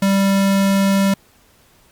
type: tone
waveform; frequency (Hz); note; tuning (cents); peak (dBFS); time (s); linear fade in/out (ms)
square; 196; G3; 0; -13; 0.02-1.14; 5
effects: pink hiss -53 dBFS RMS until 1.91 s + MP3 96 kbps